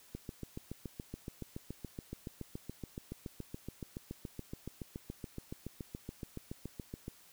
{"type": "click train", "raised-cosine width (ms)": 3, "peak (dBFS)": -28, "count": 50, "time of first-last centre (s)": [0.15, 7.081], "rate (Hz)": 7.07, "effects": ["white hiss -61 dBFS RMS until 7.32 s"]}